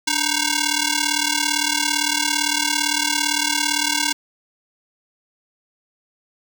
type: ring-modulated tone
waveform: 5% pulse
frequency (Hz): 622.3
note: D#5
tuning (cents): 0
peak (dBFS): -4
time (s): 0.07-4.13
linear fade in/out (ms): 5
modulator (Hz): 330
effects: none